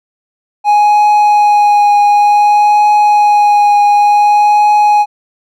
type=tone with vibrato; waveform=triangle; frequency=830 Hz; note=G#5; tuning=1 cent flat; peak=-3 dBFS; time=0.64-5.06 s; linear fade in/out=50 ms; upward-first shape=triangle; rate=0.55 Hz; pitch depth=15 cents each way; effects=none